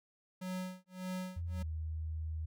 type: tone with tremolo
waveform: square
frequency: 184.5 Hz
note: F#3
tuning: 5 cents flat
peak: -37 dBFS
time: 0.41-1.63 s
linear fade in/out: 10 ms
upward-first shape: sine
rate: 1.7 Hz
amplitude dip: 100%
type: tone with pitch glide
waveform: sine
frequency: 84.9 to 79.21 Hz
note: F2 to D#2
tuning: -48 to +32 cents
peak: -36 dBFS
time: 1.36-2.46 s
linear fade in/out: 10 ms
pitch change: -120 cents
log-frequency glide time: 1.57-1.63 s
effects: none